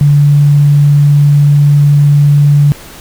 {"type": "tone", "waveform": "sine", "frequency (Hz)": 144.8, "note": "D3", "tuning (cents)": -24, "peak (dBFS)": -3, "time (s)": [0.01, 2.72], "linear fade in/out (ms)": 0, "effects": ["pink hiss -32 dBFS RMS until 3 s"]}